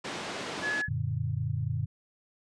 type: band-pass noise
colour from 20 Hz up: pink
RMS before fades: -37 dBFS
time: 0.04-0.82 s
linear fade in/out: 10 ms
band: 220 to 5000 Hz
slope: 12 dB/octave
type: tone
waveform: sine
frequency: 1700 Hz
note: G#6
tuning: 40 cents sharp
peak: -28 dBFS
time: 0.61-0.89 s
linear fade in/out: 50 ms
type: chord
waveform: sine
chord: Gb augmented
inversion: none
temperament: equal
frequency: 92.5 / 116.54 / 146.83 Hz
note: Gb2 / Bb2 / D3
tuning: 0 / 0 / 0 cents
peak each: -34 / -31 / -33 dBFS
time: 0.88-1.86 s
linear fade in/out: 5 ms
effects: resampled to 22050 Hz

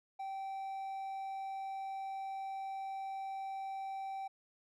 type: tone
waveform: triangle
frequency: 776 Hz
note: G5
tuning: 18 cents flat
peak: -37 dBFS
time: 0.19-4.28 s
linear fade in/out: 10 ms
effects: none

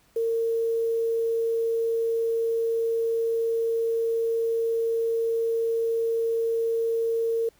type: tone with quantisation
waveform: sine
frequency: 457.2 Hz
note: A#4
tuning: 34 cents flat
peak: -22 dBFS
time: 0.16-7.49 s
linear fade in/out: 5 ms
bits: 8
effects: pink hiss -62 dBFS RMS until 7.59 s

